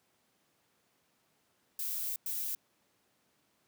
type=noise bursts at uneven times; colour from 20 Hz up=violet; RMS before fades=-36 dBFS; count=2; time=1.79-2.16 / 2.26-2.55 s; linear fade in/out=2 ms; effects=pink hiss -73 dBFS RMS until 3.67 s + high-pass 150 Hz 12 dB/octave